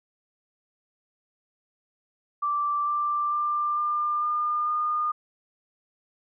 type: tone with pitch steps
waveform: sine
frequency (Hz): 1170 / 1179.5 / 1189.1 / 1198.7 / 1208.5 / 1218.3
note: D6 / D6 / D6 / D6 / D6 / D#6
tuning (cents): -7 / +7 / +21 / +35 / +49 / -37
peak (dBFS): -23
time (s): 2.42-5.12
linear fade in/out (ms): 10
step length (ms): 450
effects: none